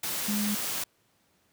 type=tone in noise; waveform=sine; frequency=207.7 Hz; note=G#3; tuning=in tune; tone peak=-27 dBFS; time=0.28-0.55 s; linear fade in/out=5 ms; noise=white; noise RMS=-32 dBFS; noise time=0.03-0.84 s; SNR=+2 dB; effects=pink hiss -68 dBFS RMS until 1.52 s + high-pass 100 Hz 12 dB/octave